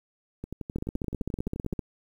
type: two click trains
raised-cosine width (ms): 3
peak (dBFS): -17 / -22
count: 17 / 16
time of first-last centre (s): 0.76-1.792 / 0.44-1.733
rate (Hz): 15.5 / 11.6
effects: 9-bit